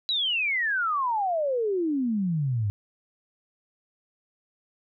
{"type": "exponential sweep", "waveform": "sine", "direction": "down", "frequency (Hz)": [4000, 98], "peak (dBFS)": -23, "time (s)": [0.09, 2.7], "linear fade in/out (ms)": 0, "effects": []}